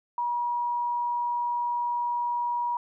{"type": "tone", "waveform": "sine", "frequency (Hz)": 960, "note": "B5", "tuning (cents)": -49, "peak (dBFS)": -25, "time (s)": [0.18, 2.77], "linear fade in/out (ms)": 2, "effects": []}